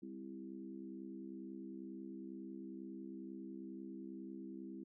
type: harmonic tone with a mistuned harmonic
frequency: 66.1 Hz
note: C2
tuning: 18 cents sharp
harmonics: 3 / 4 / 5 / 6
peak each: -51 / -51 / -50 / -61 dBFS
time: 0.02-4.84 s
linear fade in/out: 10 ms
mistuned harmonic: 4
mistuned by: -26 cents
effects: none